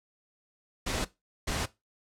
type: noise bursts at uneven times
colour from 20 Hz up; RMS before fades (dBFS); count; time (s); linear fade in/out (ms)
pink; -31; 2; 0.86-1.05 / 1.47-1.66; 10
effects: noise-tail reverb RT60 0.2 s tail -17 dB re dry + low-pass 9000 Hz 12 dB/octave